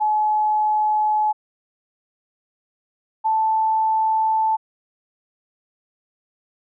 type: tone pair in turn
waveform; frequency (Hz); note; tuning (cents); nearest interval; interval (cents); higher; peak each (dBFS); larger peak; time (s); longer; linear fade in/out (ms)
sine; 853 / 879; G#5 / A5; +46 / -2; minor second; 52; second; -16; neither; 0-1.33 / 3.24-4.57; neither; 20
effects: none